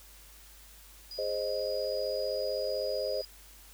sine tone, 4918 Hz, D#8, 21 cents flat, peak -40 dBFS, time 1.11-3.25 s, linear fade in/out 2 ms
sine chord, Ab major, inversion none, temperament equal with one note detuned, 415.3 / 523.3 / 619 Hz, Ab4 / C5 / Eb5, 0 / 0 / -9 cents, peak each -37 / -33 / -34 dBFS, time 1.18-3.22 s, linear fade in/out 10 ms
effects added 50 Hz sine -55 dBFS peak until 3.73 s + white hiss -55 dBFS RMS until 3.73 s

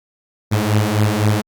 sawtooth beating tone pair, 103.83 / 107.73 Hz, G#2 / A2, 0 / -36 cents, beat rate 3.9 Hz, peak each -13 dBFS, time 0.51-1.42 s, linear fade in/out 20 ms, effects Opus 48 kbps

